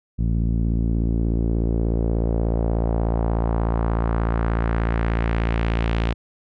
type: tone with low-pass filter sweep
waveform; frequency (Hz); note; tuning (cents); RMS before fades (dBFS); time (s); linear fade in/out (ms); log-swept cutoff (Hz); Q
sawtooth; 56.6; A1; +50; -21; 0.18-6.14; 20; 190 to 3200; 1.5
effects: none